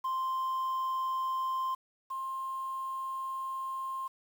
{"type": "tone pair in turn", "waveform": "sine", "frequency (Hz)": [1046.5, 1059.3], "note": ["C6", "C6"], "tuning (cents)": [0, 21], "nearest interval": "unison", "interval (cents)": 21, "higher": "second", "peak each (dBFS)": [-27, -33], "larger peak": "first", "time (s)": [[0.04, 1.75], [2.1, 4.08]], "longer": "second", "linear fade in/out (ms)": 10, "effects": ["tanh soft clip ceiling -29 dBFS", "9-bit"]}